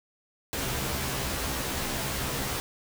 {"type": "noise with comb filter", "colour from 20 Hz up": "pink", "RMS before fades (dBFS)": -31, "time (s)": [0.53, 2.6], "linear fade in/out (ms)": 0, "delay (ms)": 15, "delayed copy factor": 0.9, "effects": []}